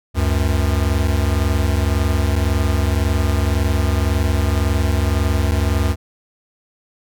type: tone pair together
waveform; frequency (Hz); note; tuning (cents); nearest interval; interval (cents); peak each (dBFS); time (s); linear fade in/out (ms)
square; 71.44 / 93.3; D2 / F#2; -47 / +15; perfect fourth; 462; -18 / -19; 0.14-5.96; 50
effects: none